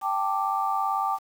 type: chord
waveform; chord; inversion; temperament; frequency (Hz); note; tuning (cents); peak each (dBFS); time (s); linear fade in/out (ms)
sine; G suspended second; none; just; 784 / 882 / 1176; G5 / A5 / D6; 0 / +4 / +2; -27 / -29 / -27; 0.01-1.19; 50
effects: 8-bit